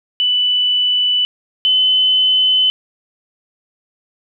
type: tone pair in turn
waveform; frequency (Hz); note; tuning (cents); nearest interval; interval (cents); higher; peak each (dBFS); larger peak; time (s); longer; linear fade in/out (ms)
sine; 2981 / 3030; F#7 / F#7; +12 / +40; unison; 28; second; -12 / -10; second; 0.2-1.25 / 1.65-2.7; neither; 0
effects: none